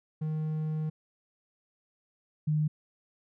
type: tone pair in turn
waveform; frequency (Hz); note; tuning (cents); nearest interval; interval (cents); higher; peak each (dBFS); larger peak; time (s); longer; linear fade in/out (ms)
triangle / sine; 155.56 / 152.62; D#3 / D#3; 0 / -33; unison; 33; first; -27 / -24; second; 0.21-0.9 / 2.47-2.68; first; 10
effects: none